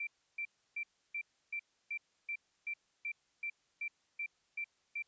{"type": "tone bursts", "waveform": "sine", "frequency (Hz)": 2349, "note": "D7", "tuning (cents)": 0, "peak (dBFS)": -36, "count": 14, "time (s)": [0, 5.024], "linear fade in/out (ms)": 5, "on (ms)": 71, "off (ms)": 310, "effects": ["white hiss -75 dBFS RMS until 5.07 s", "resampled to 16000 Hz"]}